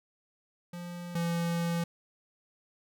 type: tone pair in turn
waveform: square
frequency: 174.61 / 169.74 Hz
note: F3 / F3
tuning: 0 / -49 cents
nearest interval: unison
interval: 49 cents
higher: first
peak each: -39 / -29 dBFS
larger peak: second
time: 0.73-1.15 / 1.15-1.84 s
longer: second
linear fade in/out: 5 ms
effects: none